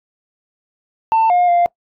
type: tone with pitch steps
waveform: sine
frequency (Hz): 894 / 712 / 697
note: A5 / F5 / F5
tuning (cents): +27 / +33 / -4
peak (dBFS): -8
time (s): 1.12-1.66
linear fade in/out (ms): 0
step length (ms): 180
effects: noise-tail reverb RT60 0.1 s tail -23 dB re dry + tanh soft clip ceiling -9 dBFS